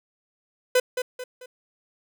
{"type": "tone with echo", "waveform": "45% pulse", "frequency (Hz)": 503, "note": "B4", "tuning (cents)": 32, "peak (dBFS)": -16, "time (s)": [0.75, 0.8], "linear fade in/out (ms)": 5, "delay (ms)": 220, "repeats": 3, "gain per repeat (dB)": -8, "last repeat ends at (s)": 1.46, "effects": []}